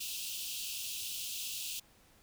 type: high-pass noise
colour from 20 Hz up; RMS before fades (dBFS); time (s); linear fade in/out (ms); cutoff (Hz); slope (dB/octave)
pink; -40; 0-1.8; 10; 2600; 96
effects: pink hiss -64 dBFS RMS until 2.22 s